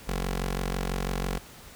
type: tone with notch filter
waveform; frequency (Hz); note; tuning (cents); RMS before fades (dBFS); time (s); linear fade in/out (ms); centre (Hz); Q
15% pulse; 46.05; F#1; -7; -30; 0.07-1.39; 20; 94; 0.68
effects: pink hiss -48 dBFS RMS until 1.75 s